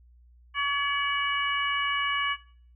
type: harmonic tone with a mistuned harmonic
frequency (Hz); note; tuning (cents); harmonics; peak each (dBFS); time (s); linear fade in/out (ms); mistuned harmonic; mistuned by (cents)
567; C#5; +39; 2 / 3 / 4 / 5; -28 / -30 / -31 / -32; 0.54-2.37; 50; 5; +55
effects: noise-tail reverb RT60 0.5 s tail -18 dB re dry + added 60 Hz sine -53 dBFS peak until 2.75 s